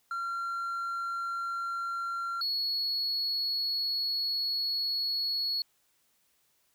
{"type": "tone pair in turn", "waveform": "triangle", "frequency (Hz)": [1374, 4362], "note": ["F6", "C#8"], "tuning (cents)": [-29, -29], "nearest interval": "octave + minor sixth", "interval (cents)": 2000, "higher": "second", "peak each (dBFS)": [-29, -26], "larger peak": "second", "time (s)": [[0.11, 2.41], [2.41, 5.62]], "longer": "second", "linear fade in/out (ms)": 2, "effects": ["tanh soft clip ceiling -24 dBFS", "white hiss -71 dBFS RMS until 6.74 s"]}